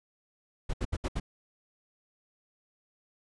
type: noise bursts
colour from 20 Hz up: brown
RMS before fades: -30 dBFS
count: 5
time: 0.69-1.2 s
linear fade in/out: 10 ms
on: 46 ms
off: 70 ms
effects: resampled to 22050 Hz